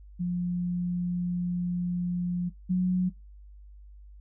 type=tone pair in turn; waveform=sine; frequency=177 / 182.4 Hz; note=F3 / F#3; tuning=+23 / -24 cents; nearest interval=minor second; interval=53 cents; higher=second; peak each=-26 / -22 dBFS; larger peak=second; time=0.19-2.5 / 2.69-3.1 s; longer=first; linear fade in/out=20 ms; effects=noise-tail reverb RT60 0.2 s tail -23 dB re dry + added 50 Hz sine -46 dBFS peak until 4.2 s